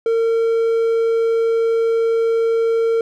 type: tone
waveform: triangle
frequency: 456.2 Hz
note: A#4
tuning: 37 cents flat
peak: -12 dBFS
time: 0.06-3.01 s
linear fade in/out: 2 ms
effects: none